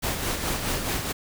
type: noise with tremolo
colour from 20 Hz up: pink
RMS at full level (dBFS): -26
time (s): 0.02-1.13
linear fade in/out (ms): 20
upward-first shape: sine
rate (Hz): 4.7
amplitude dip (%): 45
effects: none